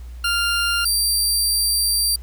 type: tone pair in turn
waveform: 20% pulse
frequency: 1396.9 / 4699 Hz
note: F6 / D8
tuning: 0 / 0 cents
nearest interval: octave + major sixth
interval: 2100 cents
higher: second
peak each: -13 / -11 dBFS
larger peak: second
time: 0.24-0.85 / 0.85-2.16 s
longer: second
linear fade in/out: 5 ms
effects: added 60 Hz sine -32 dBFS peak until 2.22 s + pink hiss -53 dBFS RMS until 2.22 s